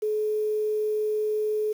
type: tone with quantisation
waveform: sine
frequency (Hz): 426.9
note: G#4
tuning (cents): +48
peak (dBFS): -23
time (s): 0.02-1.73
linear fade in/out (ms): 10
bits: 8
effects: none